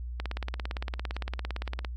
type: click train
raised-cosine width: 0.3 ms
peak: -18 dBFS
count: 30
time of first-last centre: 0.2-1.848 s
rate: 17.6 Hz
effects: added 60 Hz sine -34 dBFS peak until 1.96 s + AAC 64 kbps